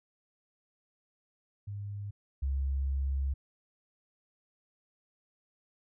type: tone pair in turn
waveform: sine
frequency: 101.6 / 68.06 Hz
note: G#2 / C#2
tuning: -38 / -31 cents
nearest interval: perfect fifth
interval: 693 cents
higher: first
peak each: -36 / -28 dBFS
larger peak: second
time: 1.67-2.11 / 2.42-3.34 s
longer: second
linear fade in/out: 10 ms
effects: none